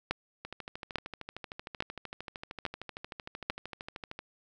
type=two click trains; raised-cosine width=0.3 ms; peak=-13 / -24 dBFS; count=5 / 50; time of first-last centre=0.11-3.5 / 0.45-4.19 s; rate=1.18 / 13.1 Hz; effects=none